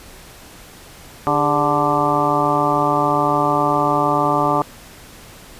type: harmonic tone with a mistuned harmonic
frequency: 146.83 Hz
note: D3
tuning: in tune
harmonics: 1 / 2 / 3 / 4 / 5 / 6 / 7 / 8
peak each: -26 / -23 / -25 / -23 / -22 / -21 / -24 / -20 dBFS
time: 1.27-4.62 s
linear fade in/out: 0 ms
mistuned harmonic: 3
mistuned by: -110 cents
effects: pink hiss -41 dBFS RMS until 5.59 s + resampled to 32000 Hz